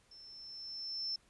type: tone with level ramp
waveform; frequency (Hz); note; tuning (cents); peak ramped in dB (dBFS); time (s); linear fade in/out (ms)
sine; 5330; E8; +18; -53 to -34; 0.11-1.16; 5
effects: pink hiss -69 dBFS RMS until 1.29 s + resampled to 24000 Hz